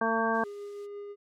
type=harmonic tone; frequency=225.9 Hz; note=A3; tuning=46 cents sharp; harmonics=1 / 2 / 3 / 4 / 5 / 7; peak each=-32 / -32 / -32 / -32 / -32 / -32 dBFS; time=0.01-0.44 s; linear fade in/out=5 ms
type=noise; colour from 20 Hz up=violet; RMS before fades=-46 dBFS; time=0.33-0.87 s; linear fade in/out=20 ms
type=tone with tremolo; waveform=triangle; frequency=407.7 Hz; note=G#4; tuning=32 cents flat; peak=-35 dBFS; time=0.42-1.16 s; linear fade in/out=50 ms; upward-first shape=triangle; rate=5.8 Hz; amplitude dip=25%
effects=low-pass 4000 Hz 12 dB/octave